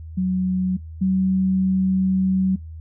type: tone pair in turn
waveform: sine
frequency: 185 / 188.56 Hz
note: F#3 / F#3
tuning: 0 / +33 cents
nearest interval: unison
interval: 33 cents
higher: second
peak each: -18 / -16 dBFS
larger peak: second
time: 0.17-0.77 / 1.01-2.56 s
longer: second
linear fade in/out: 10 ms
effects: noise-tail reverb RT60 0.2 s tail -26 dB re dry + added 80 Hz sine -33 dBFS peak until 2.8 s